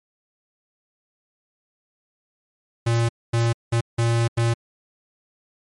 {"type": "tone bursts at uneven times", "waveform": "square", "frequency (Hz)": 116.54, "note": "A#2", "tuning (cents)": 0, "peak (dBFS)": -18, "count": 5, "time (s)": [[2.86, 3.09], [3.33, 3.53], [3.72, 3.81], [3.98, 4.28], [4.37, 4.54]], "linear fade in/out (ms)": 10, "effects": ["MP3 48 kbps"]}